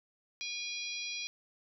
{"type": "harmonic tone with a mistuned harmonic", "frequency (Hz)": 811, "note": "G#5", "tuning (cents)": -41, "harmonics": [3, 4, 5, 6, 7], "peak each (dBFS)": [-40, -44, -44, -45, -44], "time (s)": [0.41, 1.27], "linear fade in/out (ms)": 0, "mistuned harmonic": 4, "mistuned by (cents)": 36, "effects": []}